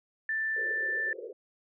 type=tone; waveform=sine; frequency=1769 Hz; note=A6; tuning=9 cents sharp; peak=-28 dBFS; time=0.29-1.13 s; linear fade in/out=2 ms
type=band-pass noise; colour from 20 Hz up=white; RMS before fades=-43 dBFS; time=0.56-1.33 s; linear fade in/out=5 ms; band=360 to 550 Hz; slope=96 dB/octave
effects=none